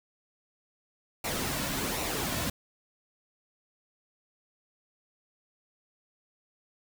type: noise with flanger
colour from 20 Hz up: pink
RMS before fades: -32 dBFS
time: 1.24-2.5 s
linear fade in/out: 5 ms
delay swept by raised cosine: 0.61 to 2.51 ms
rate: 1.3 Hz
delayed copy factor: -0.5
effects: none